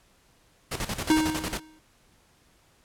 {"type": "noise with tremolo", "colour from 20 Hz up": "pink", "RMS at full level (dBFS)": -30, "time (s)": [0.71, 1.6], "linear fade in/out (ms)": 10, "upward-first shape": "square", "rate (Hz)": 11, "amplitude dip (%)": 70}
{"type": "tone with exponential decay", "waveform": "square", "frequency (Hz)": 312.6, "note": "D#4", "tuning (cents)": 8, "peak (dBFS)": -17, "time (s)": [1.1, 1.79], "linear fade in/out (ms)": 1, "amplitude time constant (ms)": 150}
{"effects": ["pink hiss -62 dBFS RMS until 2.84 s", "low-pass 12000 Hz 12 dB/octave"]}